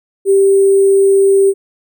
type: tone with sample-and-hold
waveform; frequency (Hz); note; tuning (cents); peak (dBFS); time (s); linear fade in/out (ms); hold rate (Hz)
sine; 392; G4; 0; -6; 0.25-1.54; 50; 8820
effects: none